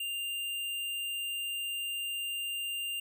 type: tone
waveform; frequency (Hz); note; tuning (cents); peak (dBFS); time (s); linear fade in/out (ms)
square; 2794; F7; 0; -34; 0-3; 5
effects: none